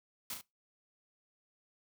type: noise with echo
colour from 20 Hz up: white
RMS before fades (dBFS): -40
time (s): 0.3-0.34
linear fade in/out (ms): 2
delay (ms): 36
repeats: 2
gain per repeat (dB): -5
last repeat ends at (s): 0.412
effects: noise-tail reverb RT60 0.2 s tail -21 dB re dry